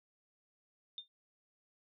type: tone with exponential decay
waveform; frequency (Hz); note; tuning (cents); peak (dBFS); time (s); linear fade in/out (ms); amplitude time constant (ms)
sine; 3618; A7; +48; -37; 0.98-1.08; 1; 20
effects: MP3 48 kbps